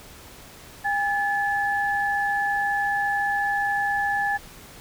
sine tone pair together, 810 / 1724.3 Hz, G#5 / A6, -43 / -35 cents, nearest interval octave + minor second, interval 1308 cents, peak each -24 dBFS, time 0.84-4.38 s, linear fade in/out 20 ms, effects pink hiss -45 dBFS RMS until 4.8 s

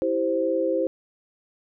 sine chord, C major, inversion first, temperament equal, 329.6 / 392 / 523.3 Hz, E4 / G4 / C5, 0 / 0 / 0 cents, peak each -26 / -28 / -23 dBFS, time 0.02-0.87 s, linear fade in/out 0 ms, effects none

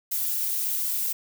violet noise with flanger, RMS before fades -27 dBFS, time 0.11-1.13 s, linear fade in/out 10 ms, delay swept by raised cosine 2 to 2.9 ms, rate 3.7 Hz, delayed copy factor +0.65, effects none

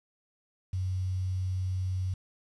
sine tone with quantisation, 93 Hz, F#2, 9 cents sharp, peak -28 dBFS, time 0.73-2.14 s, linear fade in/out 5 ms, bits 9, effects resampled to 24000 Hz

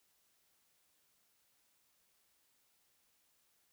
silence, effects white hiss -75 dBFS RMS until 3.72 s

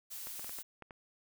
blue noise, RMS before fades -44 dBFS, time 0.1-0.63 s, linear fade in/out 20 ms
clicks, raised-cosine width 0.5 ms, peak -33 dBFS, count 7, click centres 0.271 / 0.395 / 0.445 / 0.494 / 0.587 / 0.823 / 0.908 s
effects none

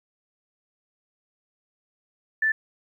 sine tone, 1760 Hz, A6, in tune, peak -19 dBFS, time 2.42-2.52 s, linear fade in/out 5 ms, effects 10-bit

